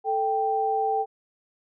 sine tone pair together, 440 / 784 Hz, A4 / G5, 0 / 0 cents, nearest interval minor seventh, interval 1000 cents, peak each -27 / -23 dBFS, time 0.04-1.06 s, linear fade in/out 50 ms, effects none

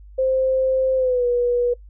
sine tone with pitch glide, 523.3 to 485.4 Hz, C5 to B4, 0 to -30 cents, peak -16 dBFS, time 0.18-1.74 s, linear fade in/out 10 ms, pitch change -130 cents, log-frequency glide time 0.96-1.26 s, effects noise-tail reverb RT60 0.1 s tail -21 dB re dry + added 50 Hz sine -40 dBFS peak until 1.89 s

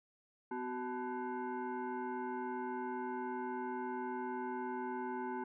sine tone with frequency modulation, 251.3 Hz, B3, 30 cents sharp, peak -37 dBFS, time 0.51-5.44 s, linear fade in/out 5 ms, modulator 625 Hz, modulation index 1.5, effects none

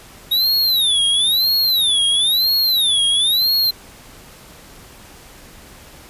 square tone with vibrato, 3753 Hz, A#7, 11 cents sharp, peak -14 dBFS, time 0.31-3.71 s, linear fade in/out 10 ms, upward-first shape sine, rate 1 Hz, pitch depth 240 cents each way, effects pink hiss -42 dBFS RMS until 6.09 s + resampled to 32000 Hz

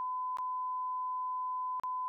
sine tone with dropouts, 1010 Hz, B5, 39 cents sharp, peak -33 dBFS, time 0-2.08 s, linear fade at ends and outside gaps 0 ms, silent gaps 0.371-0.385 / 1.798-1.835 s, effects none

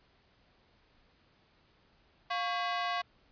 sawtooth ring-modulated tone, 908 Hz, A#5, 46 cents flat, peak -24 dBFS, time 2.3-3.02 s, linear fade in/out 10 ms, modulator 203 Hz, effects pink hiss -67 dBFS RMS until 3.31 s + resampled to 11025 Hz

